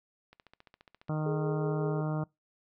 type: click train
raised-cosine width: 0.3 ms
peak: -37 dBFS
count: 12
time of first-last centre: 0.33-1.083 s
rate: 14.6 Hz
type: harmonic tone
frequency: 154.2 Hz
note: D#3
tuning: 15 cents flat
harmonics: 1 / 2 / 3 / 4 / 5 / 6 / 7 / 8 / 9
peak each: -30 / -38 / -43 / -40 / -44 / -48 / -48 / -47 / -49 dBFS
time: 1.09-2.24 s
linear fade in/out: 5 ms
type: tone with tremolo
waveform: sine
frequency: 422.2 Hz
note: G#4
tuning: 29 cents sharp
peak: -31 dBFS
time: 1.26-2.01 s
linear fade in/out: 2 ms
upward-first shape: sine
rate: 5.4 Hz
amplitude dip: 40%
effects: noise-tail reverb RT60 0.2 s tail -24 dB re dry